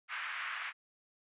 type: band-pass noise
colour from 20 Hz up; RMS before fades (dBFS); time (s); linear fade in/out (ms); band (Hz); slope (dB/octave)
white; -40; 0.08-0.73; 50; 1200 to 2300; 24
effects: resampled to 8000 Hz